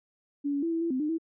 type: tone with pitch steps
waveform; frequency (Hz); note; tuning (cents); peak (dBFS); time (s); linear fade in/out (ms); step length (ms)
sine; 285.6 / 282.8 / 333 / 329.1 / 335.9 / 258.3 / 302.1 / 326.5; D4 / C#4 / E4 / E4 / E4 / C4 / D4 / E4; -48 / +35 / +18 / -3 / +33 / -22 / +49 / -17; -26; 0.44-1.184; 20; 93
effects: none